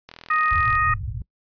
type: click train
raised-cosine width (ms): 0.2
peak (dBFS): -21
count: 28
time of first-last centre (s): 0.09-0.753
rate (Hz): 40.7
type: harmonic tone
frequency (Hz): 622.3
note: D#5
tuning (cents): 0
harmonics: 2 / 3 / 4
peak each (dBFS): -19 / -23 / -32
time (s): 0.3-0.94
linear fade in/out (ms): 5
type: low-pass noise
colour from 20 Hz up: white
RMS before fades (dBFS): -29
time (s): 0.51-1.22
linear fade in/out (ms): 2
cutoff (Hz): 120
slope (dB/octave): 48
effects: noise-tail reverb RT60 0.1 s tail -23 dB re dry + resampled to 11025 Hz